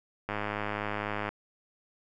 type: click train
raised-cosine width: 0.5 ms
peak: -17 dBFS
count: 105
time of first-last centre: 0.29-1.29 s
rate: 104 Hz
effects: none